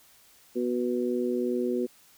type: harmonic tone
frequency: 122.7 Hz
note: B2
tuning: 11 cents flat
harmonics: 2 / 3 / 4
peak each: -29 / -28 / -33 dBFS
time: 0.55-1.87 s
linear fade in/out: 20 ms
effects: white hiss -58 dBFS RMS until 2.17 s